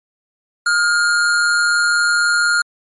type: tone with amplitude modulation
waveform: square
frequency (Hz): 1418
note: F6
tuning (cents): +26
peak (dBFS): -11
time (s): 0.66-2.62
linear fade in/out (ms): 5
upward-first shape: sine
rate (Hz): 160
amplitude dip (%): 50
effects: low-pass 12000 Hz 12 dB/octave + MP3 48 kbps